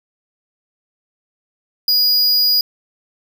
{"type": "tone", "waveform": "square", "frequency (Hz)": 4900, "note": "D#8", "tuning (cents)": -27, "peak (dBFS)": -12, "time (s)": [1.88, 2.61], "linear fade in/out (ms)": 2, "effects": []}